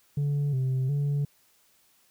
sine tone with pitch steps, 143.9 / 130.6 / 143.4 Hz, D3 / C3 / D3, -35 / -3 / -41 cents, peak -21 dBFS, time 0.17-1.25 s, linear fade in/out 5 ms, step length 360 ms, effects tanh soft clip ceiling -23 dBFS + white hiss -64 dBFS RMS until 2.1 s

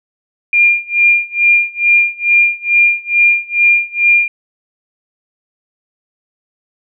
sine tone with tremolo, 2403 Hz, D7, 39 cents sharp, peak -5 dBFS, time 0.53-4.28 s, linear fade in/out 2 ms, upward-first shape sine, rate 2.3 Hz, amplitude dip 95%, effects none

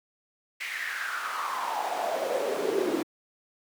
brown noise with high-pass filter sweep, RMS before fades -30 dBFS, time 0.6-3.03 s, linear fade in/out 10 ms, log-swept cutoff 2200 to 310 Hz, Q 5.6, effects high-pass 200 Hz 12 dB/octave

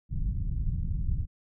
pink low-pass noise, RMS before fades -29 dBFS, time 0.09-1.27 s, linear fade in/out 50 ms, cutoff 150 Hz, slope 24 dB/octave, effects none

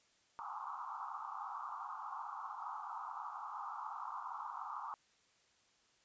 white band-pass noise, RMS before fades -45 dBFS, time 0.39-4.94 s, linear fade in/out 0 ms, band 790 to 1300 Hz, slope 96 dB/octave, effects white hiss -72 dBFS RMS until 6.04 s + resampled to 16000 Hz

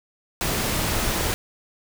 pink noise, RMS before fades -24 dBFS, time 0.41-1.34 s, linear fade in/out 0 ms, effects none

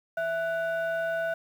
sine tone pair together, 661 / 1483.9 Hz, E5 / F#6, +5 / +5 cents, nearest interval octave + major second, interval 1400 cents, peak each -26 / -30 dBFS, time 0.17-1.34 s, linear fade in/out 5 ms, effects tanh soft clip ceiling -23 dBFS + 9-bit

